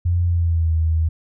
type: tone with pitch glide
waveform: sine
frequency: 87.31 to 80.53 Hz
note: F2 to E2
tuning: 0 to -40 cents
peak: -15 dBFS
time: 0.05-1.09 s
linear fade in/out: 10 ms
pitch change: -140 cents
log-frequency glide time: 0.25-0.73 s
effects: none